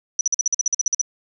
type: tone bursts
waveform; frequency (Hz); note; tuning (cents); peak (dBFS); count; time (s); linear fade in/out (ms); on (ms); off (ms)
sine; 5920; F#8; 0; -15; 13; 0.19-1.014; 2; 20; 47
effects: none